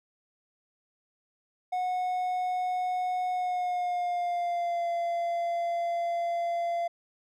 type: tone with pitch glide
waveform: triangle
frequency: 731 to 686 Hz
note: F#5 to F5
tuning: -21 to -31 cents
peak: -25 dBFS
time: 1.72-6.88 s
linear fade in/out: 10 ms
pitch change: -110 cents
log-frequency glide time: 3.31-4.88 s
effects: none